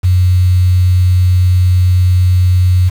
sine tone with quantisation, 90.9 Hz, F#2, 30 cents flat, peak -6 dBFS, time 0.03-2.9 s, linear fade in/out 20 ms, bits 5, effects none

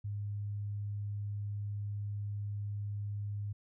sine tone, 102.6 Hz, G#2, 21 cents flat, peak -35 dBFS, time 0.04-3.53 s, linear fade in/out 10 ms, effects none

